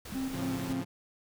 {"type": "noise", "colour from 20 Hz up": "pink", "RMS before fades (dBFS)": -44, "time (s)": [0.05, 0.73], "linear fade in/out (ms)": 5}
{"type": "tone with exponential decay", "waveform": "sine", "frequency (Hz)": 200.8, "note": "G3", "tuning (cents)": 42, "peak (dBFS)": -35, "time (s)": [0.12, 0.29], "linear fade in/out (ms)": 5, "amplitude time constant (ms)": 35}
{"type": "tone with tremolo", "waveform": "triangle", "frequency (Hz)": 264.4, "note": "C4", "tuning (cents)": 18, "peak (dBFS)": -29, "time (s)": [0.14, 0.82], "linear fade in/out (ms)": 20, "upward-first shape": "square", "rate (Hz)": 3.6, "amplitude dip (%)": 50}
{"type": "chord", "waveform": "sawtooth", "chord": "A augmented", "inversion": "none", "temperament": "equal", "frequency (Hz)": [110, 138.59, 174.61], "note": ["A2", "C#3", "E#3"], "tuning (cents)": [0, 0, 0], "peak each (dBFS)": [-37, -38, -35], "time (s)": [0.32, 0.85], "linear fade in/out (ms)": 20}
{"effects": []}